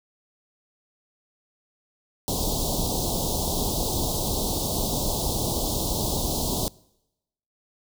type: band-stop noise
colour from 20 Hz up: pink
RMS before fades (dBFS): -26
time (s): 2.28-6.68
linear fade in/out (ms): 0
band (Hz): 950 to 3500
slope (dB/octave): 48
effects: noise-tail reverb RT60 0.9 s tail -24 dB re dry